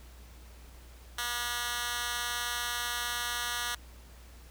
10% pulse tone with high-pass filter, 240.6 Hz, B3, 45 cents flat, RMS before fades -34 dBFS, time 1.18-3.75 s, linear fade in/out 5 ms, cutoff 1800 Hz, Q 0.95, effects added 60 Hz sine -49 dBFS peak until 4.5 s + pink hiss -57 dBFS RMS until 4.5 s

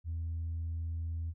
sine tone, 82.41 Hz, E2, in tune, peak -32 dBFS, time 0.04-1.34 s, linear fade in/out 50 ms, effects tanh soft clip ceiling -31 dBFS

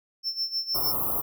triangle tone with tremolo, 5360 Hz, E8, 28 cents sharp, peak -23 dBFS, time 0.23-0.94 s, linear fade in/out 50 ms, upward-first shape sine, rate 6.5 Hz, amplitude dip 80%
white band-stop noise, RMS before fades -27 dBFS, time 0.74-1.22 s, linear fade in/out 20 ms, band 1300 to 11000 Hz, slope 96 dB/octave
effects none

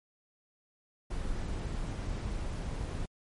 brown noise, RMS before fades -35 dBFS, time 1.1-3.06 s, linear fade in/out 10 ms, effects MP3 48 kbps

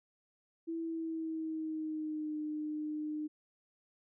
sine tone with pitch glide, 329.6 to 304 Hz, E4 to D#4, 0 to -40 cents, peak -35 dBFS, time 0.67-3.28 s, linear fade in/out 20 ms, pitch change -140 cents, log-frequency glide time 0.79-2.37 s, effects none

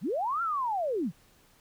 sine linear two-way sweep, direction up then down, 129.6 to 1396.9 to 129.6 Hz, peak -27 dBFS, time 0.01-1.12 s, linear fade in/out 50 ms, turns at 0.42 s, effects pink hiss -62 dBFS RMS until 1.6 s

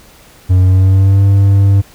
triangle tone with pitch glide, 92.2 to 98.82 Hz, F#2 to G2, -6 to +14 cents, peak -3 dBFS, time 0.49-1.82 s, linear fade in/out 20 ms, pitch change +120 cents, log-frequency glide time 0.59-1.23 s, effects pink hiss -42 dBFS RMS until 1.94 s

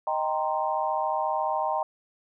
sine chord, C minor seventh, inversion first, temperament equal, 622.3 / 784 / 932.3 / 1046.5 Hz, Eb5 / G5 / Bb5 / C6, 0 / 0 / 0 / 0 cents, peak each -30 / -29 / -29 / -32 dBFS, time 0.07-1.83 s, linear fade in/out 2 ms, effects none

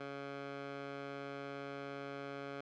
15% pulse tone with band-pass filter, 139.8 Hz, C#3, 15 cents sharp, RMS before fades -45 dBFS, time 0-2.61 s, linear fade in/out 5 ms, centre 1100 Hz, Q 0.51, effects low-pass 5000 Hz 12 dB/octave

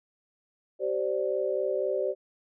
sine chord, G suspended fourth, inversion none, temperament equal with one note detuned, 385.5 / 523.3 / 587.3 Hz, G4 / C5 / D5, -29 / 0 / 0 cents, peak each -30 dBFS, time 0.79-2.15 s, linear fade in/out 50 ms, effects none

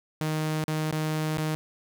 sawtooth tone with dropouts, 155.56 Hz, D#3, in tune, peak -22 dBFS, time 0.21-1.55 s, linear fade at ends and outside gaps 0 ms, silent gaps 0.641-0.681 / 0.912-0.926 / 1.371-1.383 s, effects none

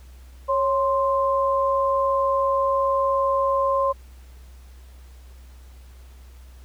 sine tone pair together, 550.2 / 1046.5 Hz, C#5 / C6, -13 / 0 cents, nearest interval major seventh, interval 1113 cents, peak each -21 dBFS, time 0.48-3.93 s, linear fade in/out 20 ms, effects added 63 Hz sine -42 dBFS peak until 6.64 s + pink hiss -56 dBFS RMS until 6.64 s

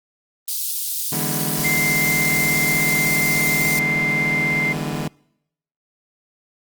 white high-pass noise, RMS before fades -24 dBFS, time 0.48-3.79 s, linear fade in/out 0 ms, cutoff 3900 Hz, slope 24 dB/octave
sawtooth chord, E dominant seventh, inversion third, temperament just, 148.33 / 164.81 / 206 / 247.2 Hz, D3 / E3 / G#3 / B3, +18 / 0 / -14 / +2 cents, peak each -23 / -25 / -25 / -26 dBFS, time 1.12-5.08 s, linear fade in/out 5 ms
sine tone, 2090 Hz, C7, 2 cents flat, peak -18 dBFS, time 1.64-4.73 s, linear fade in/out 10 ms
effects noise-tail reverb RT60 0.8 s tail -26 dB re dry + Opus 24 kbps

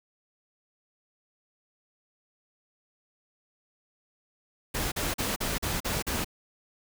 pink noise bursts, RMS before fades -30 dBFS, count 7, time 4.74-6.246 s, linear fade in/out 10 ms, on 180 ms, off 41 ms, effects none

